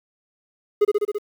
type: tone with echo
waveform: triangle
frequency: 415.3 Hz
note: G#4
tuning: in tune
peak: -10 dBFS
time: 0.81-0.85 s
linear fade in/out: 10 ms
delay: 67 ms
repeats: 5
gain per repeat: -2 dB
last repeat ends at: 1.185 s
effects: 8-bit